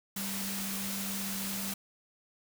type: tone in noise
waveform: sine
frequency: 196 Hz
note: G3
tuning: in tune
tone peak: -38 dBFS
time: 0.16-1.74 s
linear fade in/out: 5 ms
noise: white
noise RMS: -37 dBFS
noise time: 0.16-1.74 s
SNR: -4 dB
effects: none